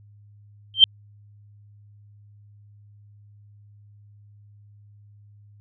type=tone with exponential growth; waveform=sine; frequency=3136 Hz; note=G7; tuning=in tune; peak=-3 dBFS; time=0.74-0.84 s; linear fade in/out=1 ms; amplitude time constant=21 ms; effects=added 103 Hz sine -48 dBFS peak until 5.6 s